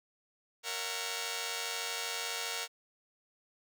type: chord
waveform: 5% pulse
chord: F# dominant seventh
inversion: first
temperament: just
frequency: 462.5 / 555 / 666 / 740 Hz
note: A#4 / C#5 / E5 / F#5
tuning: -14 / +2 / +18 / 0 cents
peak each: -28 / -33 / -32 / -30 dBFS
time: 0.63-2.68 s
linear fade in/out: 50 ms
effects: none